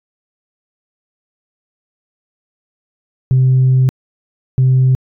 sine tone pair in turn, 129.8 / 129.8 Hz, C3 / C3, -13 / -13 cents, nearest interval unison, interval 0 cents, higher neither, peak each -6 dBFS, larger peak neither, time 3.31-3.89 / 4.58-4.95 s, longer first, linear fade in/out 0 ms, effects tanh soft clip ceiling -5 dBFS

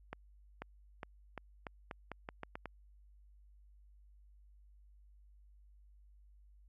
accelerating click train, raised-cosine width 0.5 ms, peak -27 dBFS, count 11, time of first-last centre 0.13-2.657 s, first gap 490 ms, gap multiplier 0.84, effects added 50 Hz sine -59 dBFS peak until 6.68 s

